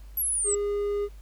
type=linear sweep; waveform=sine; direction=down; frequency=11800 to 7620 Hz; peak=-24 dBFS; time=0.17-0.55 s; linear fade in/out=5 ms
type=tone; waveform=triangle; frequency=408.9 Hz; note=G#4; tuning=27 cents flat; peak=-23 dBFS; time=0.44-1.09 s; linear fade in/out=50 ms
effects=added 50 Hz sine -42 dBFS peak until 1.21 s + pink hiss -60 dBFS RMS until 1.21 s